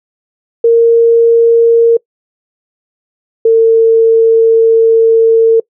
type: tone pair in turn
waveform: sine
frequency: 462.9 / 452.6 Hz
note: A#4 / A4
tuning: -12 / +49 cents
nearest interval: unison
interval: 39 cents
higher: first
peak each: -3 dBFS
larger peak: neither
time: 0.64-1.97 / 3.45-5.6 s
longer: second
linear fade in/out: 5 ms
effects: noise-tail reverb RT60 0.1 s tail -24 dB re dry